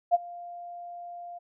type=tone with ADSR envelope; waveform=sine; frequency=698.5 Hz; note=F5; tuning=in tune; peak=-15 dBFS; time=0.11-1.39 s; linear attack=33 ms; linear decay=26 ms; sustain=-23 dB; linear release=16 ms; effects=none